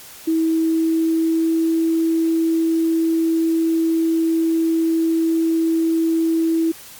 sine tone with pitch glide, 323.4 to 327 Hz, E4 to E4, -33 to -14 cents, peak -15 dBFS, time 0.27-6.72 s, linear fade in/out 10 ms, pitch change +19 cents, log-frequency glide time 0.46-1.8 s, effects white hiss -40 dBFS RMS until 6.99 s + Opus 48 kbps

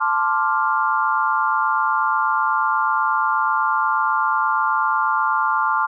sine chord, D minor seventh, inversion second, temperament equal, 880 / 1046.5 / 1174.7 / 1396.9 Hz, A5 / C6 / D6 / F6, 0 / 0 / 0 / 0 cents, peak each -22 dBFS, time 0-5.87 s, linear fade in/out 20 ms, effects none

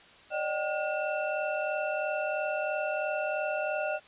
sine tone cluster, 567 / 610 / 768 / 1434 / 2685 Hz, C#5 / D#5 / G5 / F6 / E7, +39 / -34 / -36 / +45 / +31 cents, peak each -39 / -31 / -36 / -36 / -38 dBFS, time 0.3-4 s, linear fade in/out 50 ms, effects white hiss -54 dBFS RMS until 4.07 s + resampled to 8000 Hz

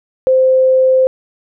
sine tone, 520 Hz, C5, 11 cents flat, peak -7 dBFS, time 0.27-1.07 s, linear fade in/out 0 ms, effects none

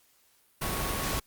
sine tone in noise, 1108.7 Hz, C#6, in tune, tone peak -39 dBFS, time 0.61-1.2 s, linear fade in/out 10 ms, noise pink, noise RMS -31 dBFS, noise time 0.61-1.2 s, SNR -11 dB, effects white hiss -65 dBFS RMS until 1.26 s + Opus 48 kbps

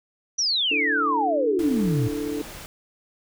sine exponential sweep, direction down, 6000 to 110 Hz, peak -20 dBFS, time 0.38-2.08 s, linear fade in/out 10 ms
sine chord, D suspended second, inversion none, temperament equal, 293.7 / 329.6 / 440 Hz, D4 / E4 / A4, 0 / 0 / 0 cents, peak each -28 / -33 / -30 dBFS, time 0.71-2.42 s, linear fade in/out 5 ms
pink noise, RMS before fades -39 dBFS, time 1.59-2.66 s, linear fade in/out 0 ms
effects none

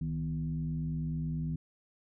sine tone with frequency modulation, 157.3 Hz, D#3, 19 cents sharp, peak -31 dBFS, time 0.01-1.56 s, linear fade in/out 5 ms, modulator 89.2 Hz, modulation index 0.71, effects none

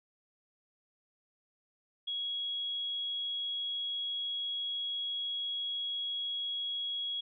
sine tone, 3322 Hz, G#7, in tune, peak -33 dBFS, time 2.07-7.21 s, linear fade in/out 10 ms, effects none

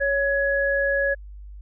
sine tone pair together, 557 / 1679.3 Hz, C#5 / G#6, +8 / +19 cents, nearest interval octave + perfect fifth, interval 1911 cents, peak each -22 dBFS, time 0-1.15 s, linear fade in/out 20 ms, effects added 50 Hz sine -37 dBFS peak until 1.61 s

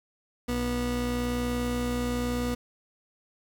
30% pulse tone pair together, 60.92 / 243.7 Hz, B1 / B3, -23 / -23 cents, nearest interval 2 octaves, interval 2400 cents, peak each -30 / -26 dBFS, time 0.48-2.55 s, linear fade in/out 10 ms, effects 8-bit

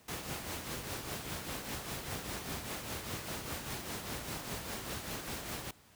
pink noise with tremolo, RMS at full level -38 dBFS, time 0.08-5.71 s, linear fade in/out 5 ms, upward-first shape triangle, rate 5 Hz, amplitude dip 55%, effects pink hiss -62 dBFS RMS until 5.95 s + high-pass 60 Hz 12 dB/octave

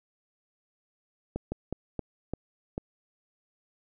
slowing click train, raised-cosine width 2 ms, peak -18 dBFS, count 6, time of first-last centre 1.36-2.779 s, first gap 160 ms, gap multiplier 1.29, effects none

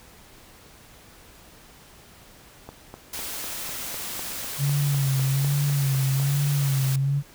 click train, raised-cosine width 1 ms, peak -24 dBFS, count 15, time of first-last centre 2.69-6.199 s, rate 3.99 Hz
white noise, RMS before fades -33 dBFS, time 3.13-6.96 s, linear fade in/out 5 ms
sine tone with vibrato, 138.59 Hz, C#3, in tune, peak -20 dBFS, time 4.58-7.23 s, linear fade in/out 50 ms, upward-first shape sine, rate 1.2 Hz, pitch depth 62 cents each way
effects pink hiss -50 dBFS RMS until 7.34 s

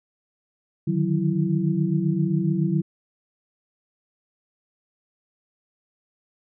sine tone cluster, 148.8 / 156.2 / 184.7 / 331.2 Hz, D3 / D#3 / F#3 / E4, +23 / +7 / -3 / +8 cents, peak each -26 / -25 / -23 / -28 dBFS, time 0.87-2.82 s, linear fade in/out 10 ms, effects none

